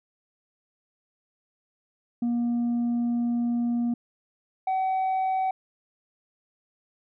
sine tone pair in turn, 238 / 757.6 Hz, A#3 / F#5, +36 / +41 cents, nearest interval octave + minor sixth, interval 2005 cents, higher second, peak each -20 dBFS, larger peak neither, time 2.22-3.94 / 4.67-5.51 s, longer first, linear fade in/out 5 ms, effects tanh soft clip ceiling -22 dBFS

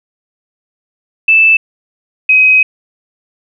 sine tone pair in turn, 2637 / 2528 Hz, E7 / D#7, 0 / +27 cents, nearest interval minor second, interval 73 cents, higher first, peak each -4 dBFS, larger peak neither, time 1.28-1.57 / 2.29-2.63 s, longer second, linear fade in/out 5 ms, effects none

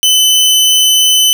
sawtooth tone, 3027 Hz, F#7, 39 cents sharp, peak -3 dBFS, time 0.03-1.33 s, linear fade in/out 0 ms, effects none

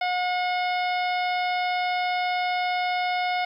harmonic tone with a mistuned harmonic, 723 Hz, F#5, 40 cents flat, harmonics 1 / 2 / 3 / 4 / 5 / 6 / 7, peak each -24 / -34 / -30 / -39 / -38 / -43 / -41 dBFS, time 0.01-3.45 s, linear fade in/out 5 ms, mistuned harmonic 4, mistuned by +29 cents, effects 10-bit

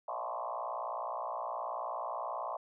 sine tone with frequency modulation, 855 Hz, A5, 50 cents flat, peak -35 dBFS, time 0.08-2.57 s, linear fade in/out 5 ms, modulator 59.4 Hz, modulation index 4.5, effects none

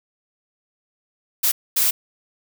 blue noise bursts at uneven times, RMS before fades -18 dBFS, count 2, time 1.43-1.52 / 1.76-1.91 s, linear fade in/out 10 ms, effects none

